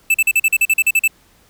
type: tone bursts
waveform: square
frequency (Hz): 2637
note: E7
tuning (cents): 0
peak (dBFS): -11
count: 12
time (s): 0.1-1.078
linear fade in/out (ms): 5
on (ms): 43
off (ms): 42
effects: pink hiss -53 dBFS RMS until 1.49 s